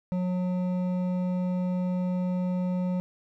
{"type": "tone with hard clipping", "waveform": "sine", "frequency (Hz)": 181.4, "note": "F#3", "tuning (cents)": -34, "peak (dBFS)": -27, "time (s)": [0.12, 3], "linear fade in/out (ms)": 0, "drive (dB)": 9, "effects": []}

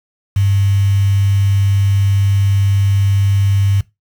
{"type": "tone with quantisation", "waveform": "sine", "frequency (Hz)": 99, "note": "G2", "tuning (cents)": 18, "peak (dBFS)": -10, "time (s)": [0.36, 3.81], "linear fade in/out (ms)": 5, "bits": 5, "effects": ["noise-tail reverb RT60 0.2 s tail -19 dB re dry"]}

